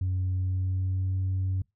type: tone with pitch glide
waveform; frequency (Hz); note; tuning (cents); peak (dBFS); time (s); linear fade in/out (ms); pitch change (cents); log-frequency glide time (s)
sine; 92.5 to 94.12; F#2 to F#2; 0 to +30; -23; 0.01-1.62; 5; +30; 0.33-1.16
effects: noise-tail reverb RT60 0.2 s tail -26 dB re dry + tanh soft clip ceiling -23 dBFS